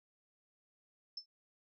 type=tone with exponential decay; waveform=sine; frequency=5290 Hz; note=E8; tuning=5 cents sharp; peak=-37 dBFS; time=1.17-1.26 s; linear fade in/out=5 ms; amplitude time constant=19 ms; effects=none